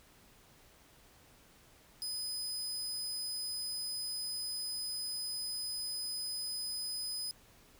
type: tone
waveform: sawtooth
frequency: 5010 Hz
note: D#8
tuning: 11 cents sharp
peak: -34 dBFS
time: 2.02-7.31 s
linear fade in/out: 0 ms
effects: pink hiss -62 dBFS RMS until 7.79 s

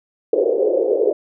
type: band-pass noise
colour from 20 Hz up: white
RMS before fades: -17 dBFS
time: 0.33-1.13 s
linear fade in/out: 5 ms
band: 380 to 520 Hz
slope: 48 dB/octave
effects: none

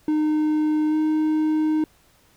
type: tone with pitch glide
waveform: triangle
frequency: 306.3 to 310 Hz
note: D#4 to D#4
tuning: -27 to -6 cents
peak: -16 dBFS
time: 0.08-1.84 s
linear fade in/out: 2 ms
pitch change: +21 cents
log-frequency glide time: 0.89-0.95 s
effects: pink hiss -58 dBFS RMS until 2.36 s

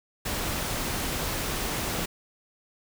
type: noise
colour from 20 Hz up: pink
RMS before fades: -30 dBFS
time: 0.25-2.06 s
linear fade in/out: 10 ms
effects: none

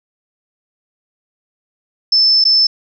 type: tone with dropouts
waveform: sine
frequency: 5274 Hz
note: E8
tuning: in tune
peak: -8 dBFS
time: 2.12-2.67 s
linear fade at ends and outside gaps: 5 ms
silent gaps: 2.441-2.451 s
effects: none

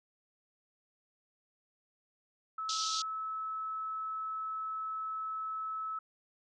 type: tone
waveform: sine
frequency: 1300 Hz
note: E6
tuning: 24 cents flat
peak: -35 dBFS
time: 2.58-5.99 s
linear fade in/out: 5 ms
type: band-pass noise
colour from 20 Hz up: white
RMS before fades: -36 dBFS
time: 2.69-3.02 s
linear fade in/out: 2 ms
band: 3300 to 6200 Hz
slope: 48 dB/octave
effects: none

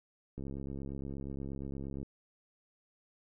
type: click train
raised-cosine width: 3 ms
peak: -29 dBFS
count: 114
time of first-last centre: 0.38-2.03 s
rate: 68.5 Hz
effects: none

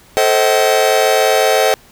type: chord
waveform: 45% pulse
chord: A diminished seventh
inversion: none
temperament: just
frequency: 440 / 528 / 633.6 / 760.3 Hz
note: A4 / C5 / Eb5 / Gb5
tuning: 0 / +16 / +31 / +47 cents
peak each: -16 dBFS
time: 0.17-1.74 s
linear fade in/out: 0 ms
effects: pink hiss -46 dBFS RMS until 1.91 s

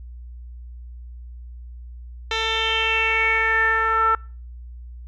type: tone with low-pass filter sweep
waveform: 10% pulse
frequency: 446.4 Hz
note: A4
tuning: 25 cents sharp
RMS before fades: -20 dBFS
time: 2.31-4.15 s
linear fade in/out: 2 ms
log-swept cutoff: 4100 to 1300 Hz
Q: 5.7
effects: noise-tail reverb RT60 0.4 s tail -25 dB re dry + added 60 Hz sine -35 dBFS peak until 5.07 s

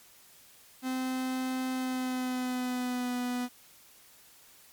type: tone with pitch glide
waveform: 45% pulse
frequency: 258.2 to 247.1 Hz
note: C4 to B3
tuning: -23 to +1 cents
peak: -30 dBFS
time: 0.82-3.49 s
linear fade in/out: 50 ms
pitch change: -76 cents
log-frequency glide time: 1.72-3.14 s
effects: white hiss -57 dBFS RMS until 4.72 s + MP3 96 kbps

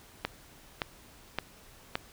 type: click train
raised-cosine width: 0.3 ms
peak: -13 dBFS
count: 4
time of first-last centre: 0.25-1.955 s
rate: 1.76 Hz
effects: pink hiss -55 dBFS RMS until 2.12 s

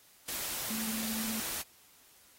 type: tone in noise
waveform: sine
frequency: 221.1 Hz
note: A3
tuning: 9 cents sharp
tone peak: -36 dBFS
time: 0.7-1.4 s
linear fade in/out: 5 ms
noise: white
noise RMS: -37 dBFS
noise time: 0.28-1.62 s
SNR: -2 dB
effects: white hiss -61 dBFS RMS until 2.38 s + AAC 48 kbps

